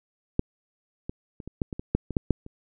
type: clicks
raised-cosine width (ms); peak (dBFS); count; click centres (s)
3; -8 / -19 / -26 / -24 / -12 / -20 / -20 / -8 / -19 / -9 / -7 / -28; 12; 0.394 / 1.095 / 1.402 / 1.476 / 1.618 / 1.728 / 1.795 / 1.95 / 2.107 / 2.168 / 2.307 / 2.464
effects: none